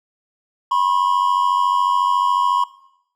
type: tone pair together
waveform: triangle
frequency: 981 / 1075 Hz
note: B5 / C6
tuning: -12 / +47 cents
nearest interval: major second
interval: 159 cents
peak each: -16 dBFS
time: 0.71-2.64 s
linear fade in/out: 5 ms
effects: noise-tail reverb RT60 0.8 s tail -19 dB re dry